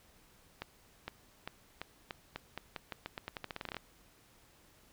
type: accelerating click train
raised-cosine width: 0.3 ms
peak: -23 dBFS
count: 22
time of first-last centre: 0.62-3.767 s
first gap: 460 ms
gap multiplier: 0.86
effects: pink hiss -64 dBFS RMS until 4.92 s